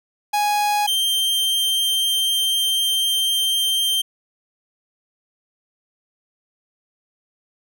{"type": "tone pair in turn", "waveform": "45% pulse", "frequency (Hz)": [830.6, 3152], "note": ["G#5", "G7"], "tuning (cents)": [0, 9], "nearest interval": "octave + major seventh", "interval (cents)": 2309, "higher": "second", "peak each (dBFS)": [-17, -17], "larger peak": "neither", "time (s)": [[0.33, 0.87], [0.87, 4.02]], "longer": "second", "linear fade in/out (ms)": 10, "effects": []}